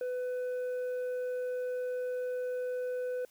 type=tone with tanh clipping; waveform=triangle; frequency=500 Hz; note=B4; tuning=21 cents sharp; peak=-33 dBFS; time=0.01-3.25 s; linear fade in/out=2 ms; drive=9 dB; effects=white hiss -65 dBFS RMS until 3.3 s